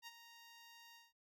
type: tone with ADSR envelope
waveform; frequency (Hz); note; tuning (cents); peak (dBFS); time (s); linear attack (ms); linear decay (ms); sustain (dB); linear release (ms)
10% pulse; 932.3; A#5; 0; -40; 0.02-1.13; 51; 32; -10; 180
effects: none